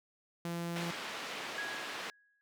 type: tone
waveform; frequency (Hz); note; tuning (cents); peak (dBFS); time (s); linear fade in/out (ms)
sawtooth; 170.5; F3; -41; -32; 0.45-0.91; 2
type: band-pass noise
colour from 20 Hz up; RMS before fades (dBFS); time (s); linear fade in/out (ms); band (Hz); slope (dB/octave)
white; -42; 0.76-2.1; 0; 240 to 2900; 12
type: tone with exponential decay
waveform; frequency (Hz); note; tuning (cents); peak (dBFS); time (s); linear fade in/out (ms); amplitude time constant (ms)
sine; 1661.2; G#6; 0; -35; 1.58-2.41; 0; 180
effects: none